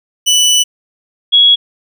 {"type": "tone pair in turn", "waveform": ["25% pulse", "sine"], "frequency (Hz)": [2973, 3337], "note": ["F#7", "G#7"], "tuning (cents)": [8, 8], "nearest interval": "major second", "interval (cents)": 200, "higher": "second", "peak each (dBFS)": -4, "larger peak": "neither", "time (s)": [[0.26, 0.64], [1.32, 1.56]], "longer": "first", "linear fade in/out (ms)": 20, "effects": []}